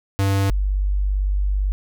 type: tone pair in turn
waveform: square / sine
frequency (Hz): 98 / 48.91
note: G2 / G1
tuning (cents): 0 / -3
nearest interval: octave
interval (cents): 1203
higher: first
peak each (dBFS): -17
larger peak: neither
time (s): 0.19-0.5 / 0.5-1.72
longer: second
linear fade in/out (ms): 0
effects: none